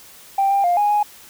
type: tone with pitch steps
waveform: sine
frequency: 786 / 795 / 703 / 826 / 832 Hz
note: G5 / G5 / F5 / G#5 / G#5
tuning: +4 / +24 / +11 / -10 / +3 cents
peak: -13 dBFS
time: 0.38-1.03 s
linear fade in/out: 5 ms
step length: 130 ms
effects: tanh soft clip ceiling -10 dBFS + white hiss -44 dBFS RMS until 1.29 s